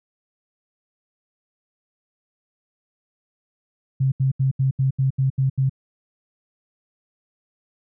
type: tone bursts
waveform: sine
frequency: 133.4 Hz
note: C3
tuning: 34 cents sharp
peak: -16 dBFS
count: 9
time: 4-5.696 s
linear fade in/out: 10 ms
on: 120 ms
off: 77 ms
effects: none